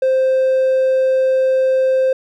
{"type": "tone", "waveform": "triangle", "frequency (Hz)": 523.3, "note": "C5", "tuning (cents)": 0, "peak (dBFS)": -9, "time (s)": [0.02, 2.13], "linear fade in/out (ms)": 5, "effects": ["tanh soft clip ceiling -6 dBFS"]}